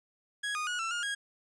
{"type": "tone with pitch steps", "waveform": "30% pulse", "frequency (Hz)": [1661, 1232, 1453, 1339, 1422, 1640], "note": ["G#6", "D#6", "F#6", "E6", "F6", "G#6"], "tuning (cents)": [0, -17, -32, 27, 31, -22], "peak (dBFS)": -29, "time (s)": [0.43, 1.15], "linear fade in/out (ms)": 10, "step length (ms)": 120, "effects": ["resampled to 22050 Hz", "11-bit"]}